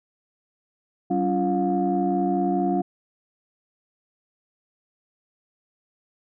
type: tone cluster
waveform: sine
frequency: 190.1 / 281.5 / 346.1 / 714 Hz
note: F#3 / C#4 / F4 / F5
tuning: +47 / +27 / -16 / +38 cents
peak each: -25 dBFS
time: 1.1-2.82 s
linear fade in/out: 10 ms
effects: tanh soft clip ceiling -11 dBFS